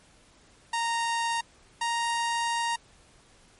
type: tone pair in turn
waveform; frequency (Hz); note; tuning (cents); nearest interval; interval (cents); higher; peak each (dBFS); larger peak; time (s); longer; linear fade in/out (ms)
sawtooth; 928 / 933.1; A#5 / A#5; -8 / +1; unison; 9; second; -22; neither; 0.73-1.41 / 1.81-2.76; second; 5
effects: pink hiss -58 dBFS RMS until 3.59 s + MP3 48 kbps